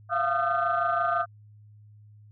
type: tone cluster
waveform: sine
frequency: 680 / 706 / 1222 / 1352 / 1532 Hz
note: F5 / F5 / D#6 / E6 / G6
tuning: -46 / +19 / -32 / +43 / -40 cents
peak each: -28 / -30 / -26 / -31 / -32 dBFS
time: 0.09-1.26 s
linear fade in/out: 50 ms
effects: tanh soft clip ceiling -14 dBFS + added 105 Hz sine -49 dBFS peak until 2.31 s